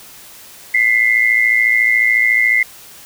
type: tone pair together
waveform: sine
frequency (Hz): 2002 / 2116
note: B6 / C7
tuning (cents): +23 / +19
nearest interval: minor second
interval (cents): 96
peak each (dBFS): -13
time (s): 0.74-2.63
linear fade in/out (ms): 5
effects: white hiss -39 dBFS RMS until 3.05 s